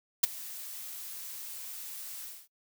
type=noise with ADSR envelope; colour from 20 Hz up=blue; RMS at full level=-20 dBFS; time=0.23-2.48 s; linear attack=9 ms; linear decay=13 ms; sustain=-22 dB; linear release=240 ms; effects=noise-tail reverb RT60 0.1 s tail -23 dB re dry